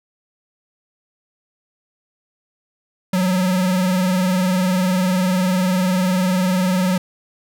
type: tone with vibrato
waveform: square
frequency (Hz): 184.5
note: F#3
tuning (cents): -5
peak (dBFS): -16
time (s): 3.13-6.98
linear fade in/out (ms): 5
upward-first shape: triangle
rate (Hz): 20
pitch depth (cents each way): 88
effects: none